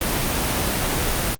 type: noise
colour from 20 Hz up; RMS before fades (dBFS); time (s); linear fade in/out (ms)
pink; -22; 0.01-1.35; 5
effects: Opus 24 kbps